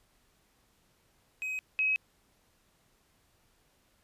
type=tone pair in turn; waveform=triangle / sine; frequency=2530 / 2549 Hz; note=D#7 / D#7; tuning=+28 / +41 cents; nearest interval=unison; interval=13 cents; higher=second; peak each=-31 / -25 dBFS; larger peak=second; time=1.42-1.59 / 1.79-1.96 s; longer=neither; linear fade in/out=0 ms; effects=pink hiss -69 dBFS RMS until 4.03 s + resampled to 32000 Hz

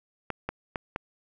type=clicks; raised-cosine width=0.5 ms; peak=-15 dBFS; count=4; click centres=0.303 / 0.49 / 0.758 / 0.961 s; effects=none

